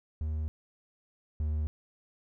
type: tone pair in turn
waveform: triangle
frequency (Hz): 77.5 / 76.43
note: D#2 / D#2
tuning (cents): -6 / -30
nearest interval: unison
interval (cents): 24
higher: first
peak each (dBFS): -28 / -26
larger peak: second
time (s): 0.21-0.48 / 1.4-1.67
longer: neither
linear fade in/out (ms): 0
effects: none